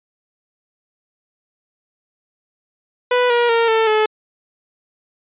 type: tone with pitch steps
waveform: sawtooth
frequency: 494.1 / 477.5 / 461.5 / 446.1 / 431.1 Hz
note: B4 / A#4 / A#4 / A4 / A4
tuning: +1 / +42 / -17 / +24 / -35 cents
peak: -9 dBFS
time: 3.11-4.06 s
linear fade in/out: 5 ms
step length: 190 ms
effects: resampled to 8000 Hz